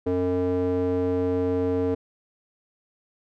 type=tone with band-pass filter; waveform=square; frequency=90.7 Hz; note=F#2; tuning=34 cents flat; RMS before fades=-24 dBFS; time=0.06-1.95 s; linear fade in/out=10 ms; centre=390 Hz; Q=4.5; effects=none